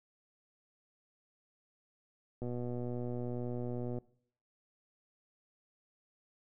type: click train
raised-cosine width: 2 ms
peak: -27 dBFS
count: 192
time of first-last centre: 2.42-3.986 s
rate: 122 Hz
effects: noise-tail reverb RT60 0.6 s tail -22 dB re dry